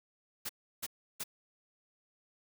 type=noise bursts; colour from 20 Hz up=white; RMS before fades=-38 dBFS; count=3; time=0.45-1.239 s; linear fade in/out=10 ms; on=43 ms; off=330 ms; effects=none